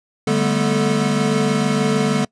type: tone cluster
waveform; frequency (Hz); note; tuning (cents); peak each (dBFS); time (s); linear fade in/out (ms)
square; 146.7 / 196.2 / 216.3 / 242.8 / 438.3; D3 / G3 / A3 / B3 / A4; -2 / +2 / -29 / -29 / -7; -23; 0.27-2.25; 5
effects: noise-tail reverb RT60 0.1 s tail -24 dB re dry + resampled to 22050 Hz